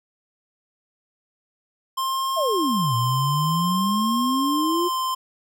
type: tone with vibrato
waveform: square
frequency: 1053 Hz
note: C6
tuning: 11 cents sharp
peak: -23 dBFS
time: 1.97-5.15 s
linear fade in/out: 10 ms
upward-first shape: sine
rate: 0.57 Hz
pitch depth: 22 cents each way
type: exponential two-way sweep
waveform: sine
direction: down then up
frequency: 698.5 to 116.54 to 360.4 Hz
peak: -21 dBFS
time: 2.36-4.89 s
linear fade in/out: 20 ms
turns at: 2.95 s
effects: none